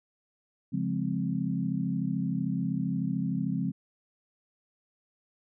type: chord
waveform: sine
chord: Db major seventh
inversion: none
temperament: equal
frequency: 138.59 / 174.61 / 207.7 / 261.6 Hz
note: Db3 / F3 / Ab3 / C4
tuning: 0 / 0 / 0 / 0 cents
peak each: -34 / -31 / -33 / -33 dBFS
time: 0.72-3.72 s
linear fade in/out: 20 ms
effects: none